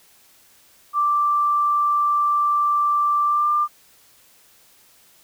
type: tone with pitch glide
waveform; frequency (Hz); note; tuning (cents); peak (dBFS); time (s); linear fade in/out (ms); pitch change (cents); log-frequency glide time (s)
sine; 1174.7 to 1192.5; D6 to D6; 0 to +26; -16; 0.93-3.68; 50; +26; 3.25-3.5
effects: white hiss -54 dBFS RMS until 5.23 s